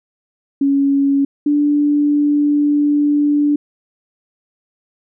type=tone pair in turn; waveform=sine; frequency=278.2 / 292.4 Hz; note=C#4 / D4; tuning=+6 / -7 cents; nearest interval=minor second; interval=87 cents; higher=second; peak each=-11 dBFS; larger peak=neither; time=0.61-1.25 / 1.46-3.56 s; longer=second; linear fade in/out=5 ms; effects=none

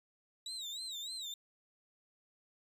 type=tone with vibrato; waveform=35% pulse; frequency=3832 Hz; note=A#7; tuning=47 cents sharp; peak=-39 dBFS; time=0.46-1.34 s; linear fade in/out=2 ms; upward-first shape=sine; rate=3.3 Hz; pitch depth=140 cents each way; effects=resampled to 32000 Hz

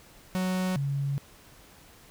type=tone pair in turn; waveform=45% pulse / sine; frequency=185 / 139.67 Hz; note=F#3 / C#3; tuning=0 / +13 cents; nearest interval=perfect fourth; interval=487 cents; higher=first; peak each=-26 dBFS; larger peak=neither; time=0.35-0.76 / 0.76-1.18 s; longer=second; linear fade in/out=0 ms; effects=pink hiss -54 dBFS RMS until 2.1 s

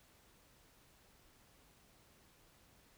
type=silence; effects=pink hiss -67 dBFS RMS until 2.97 s

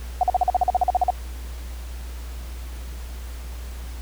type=tone bursts; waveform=sine; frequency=730 Hz; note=F#5; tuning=24 cents flat; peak=-14 dBFS; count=14; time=0.21-1.104 s; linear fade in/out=2 ms; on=23 ms; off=44 ms; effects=added 60 Hz sine -31 dBFS peak until 4.01 s + pink hiss -44 dBFS RMS until 4.01 s

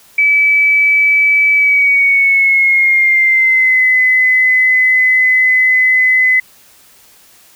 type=tone with pitch glide; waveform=sine; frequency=2298 to 2024 Hz; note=D7 to B6; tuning=-38 to +42 cents; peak=-7 dBFS; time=0.18-6.4 s; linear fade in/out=5 ms; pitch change=-220 cents; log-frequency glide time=1.54-3.87 s; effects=white hiss -45 dBFS RMS until 7.55 s

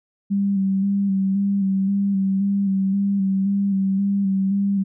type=tone with vibrato; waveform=sine; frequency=196 Hz; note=G3; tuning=in tune; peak=-17 dBFS; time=0.3-4.84 s; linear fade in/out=20 ms; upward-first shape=square; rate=1.9 Hz; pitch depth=27 cents each way; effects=none

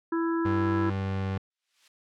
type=harmonic tone; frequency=331.8 Hz; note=E4; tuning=11 cents sharp; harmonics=1 / 3 / 4 / 5; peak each=-25 / -35 / -37 / -39 dBFS; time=0.12-0.9 s; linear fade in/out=5 ms
type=tone with pitch glide; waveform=30% pulse; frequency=96.9 to 96.18 Hz; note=G2 to G2; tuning=-20 to -32 cents; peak=-25 dBFS; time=0.45-1.38 s; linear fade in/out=5 ms; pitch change=-12 cents; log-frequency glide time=0.89-1.23 s
type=noise with exponential growth; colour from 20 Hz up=violet; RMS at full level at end=-37 dBFS; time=1.5-1.88 s; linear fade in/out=5 ms; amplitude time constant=81 ms
effects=low-pass 3000 Hz 12 dB/octave

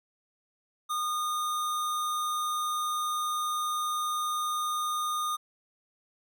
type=tone; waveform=square; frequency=1225 Hz; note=D#6; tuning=27 cents flat; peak=-29 dBFS; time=0.89-5.37 s; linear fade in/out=20 ms; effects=none

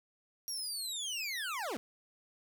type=linear sweep; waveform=25% pulse; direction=down; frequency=5700 to 196 Hz; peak=-32 dBFS; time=0.48-1.77 s; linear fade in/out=0 ms; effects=12-bit

